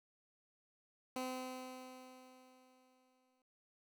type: tone with exponential decay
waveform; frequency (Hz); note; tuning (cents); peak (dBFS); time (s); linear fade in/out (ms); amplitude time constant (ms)
15% pulse; 256.5; C4; -34; -32; 1.16-3.42; 2; 490
effects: none